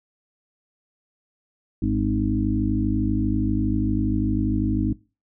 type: harmonic tone with a mistuned harmonic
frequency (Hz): 52.5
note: G#1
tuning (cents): +19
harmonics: 1 / 2 / 4 / 5 / 6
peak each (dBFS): -26 / -26 / -26 / -26 / -26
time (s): 1.82-4.93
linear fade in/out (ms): 5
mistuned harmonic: 6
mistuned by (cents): -26
effects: noise-tail reverb RT60 0.3 s tail -21 dB re dry